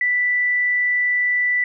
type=tone; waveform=sine; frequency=1975.5 Hz; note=B6; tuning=in tune; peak=-16 dBFS; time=0.01-1.64 s; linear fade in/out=2 ms; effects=none